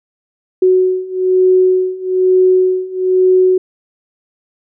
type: beating tone pair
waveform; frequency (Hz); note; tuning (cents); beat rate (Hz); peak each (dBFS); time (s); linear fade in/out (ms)
sine; 370 / 371.1; F#4 / F#4; 0 / +5; 1.1; -13 / -11; 0.62-3.58; 5
effects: none